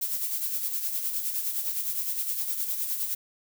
violet noise with tremolo, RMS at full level -28 dBFS, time 0.01-3.15 s, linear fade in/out 10 ms, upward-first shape sine, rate 9.7 Hz, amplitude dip 50%, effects none

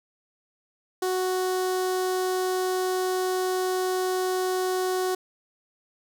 sawtooth tone with notch filter, 370 Hz, F#4, in tune, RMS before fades -26 dBFS, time 1.02-5.15 s, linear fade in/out 5 ms, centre 2400 Hz, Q 1.2, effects none

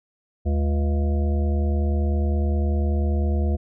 harmonic tone with a mistuned harmonic, 70 Hz, C#2, 18 cents sharp, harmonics 1 / 3 / 5 / 7 / 9 / 10, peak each -19 / -29 / -33 / -36 / -38 / -39 dBFS, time 0.45-3.57 s, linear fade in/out 20 ms, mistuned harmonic 1, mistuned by +130 cents, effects none

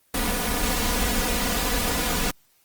pink noise with comb filter, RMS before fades -24 dBFS, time 0.14-2.31 s, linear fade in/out 5 ms, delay 4.1 ms, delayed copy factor +1, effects white hiss -63 dBFS RMS until 2.64 s + Opus 24 kbps

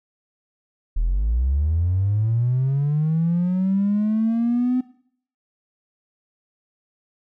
triangle linear sweep, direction up, 36.71 to 255.4 Hz, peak -14 dBFS, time 0.96-4.81 s, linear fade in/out 10 ms, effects noise-tail reverb RT60 0.6 s tail -21 dB re dry + tanh soft clip ceiling -14 dBFS

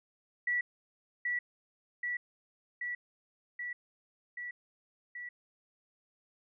sine tone with echo, 1948 Hz, B6, 24 cents flat, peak -28 dBFS, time 0.47-0.61 s, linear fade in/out 5 ms, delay 780 ms, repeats 6, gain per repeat -2 dB, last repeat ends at 5.29 s, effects none

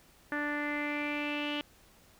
sawtooth tone with low-pass filter sweep, 293.7 Hz, D4, in tune, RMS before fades -34 dBFS, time 0.32-1.61 s, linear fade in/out 0 ms, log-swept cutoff 1700 to 3000 Hz, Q 6.5, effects pink hiss -61 dBFS RMS until 2.19 s

